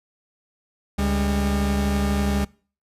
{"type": "tone pair together", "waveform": "40% pulse", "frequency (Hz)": [71.13, 201.2], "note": ["C#2", "G3"], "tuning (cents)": [45, 45], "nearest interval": "octave + tritone", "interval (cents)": 1800, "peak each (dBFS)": -22, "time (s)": [0.98, 2.45], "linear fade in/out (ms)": 10, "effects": ["noise-tail reverb RT60 0.4 s tail -23 dB re dry", "resampled to 32000 Hz"]}